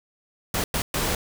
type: noise bursts at uneven times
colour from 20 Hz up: pink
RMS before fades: -25 dBFS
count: 3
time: 0.54-0.64 / 0.74-0.82 / 0.94-1.15 s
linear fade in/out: 2 ms
effects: none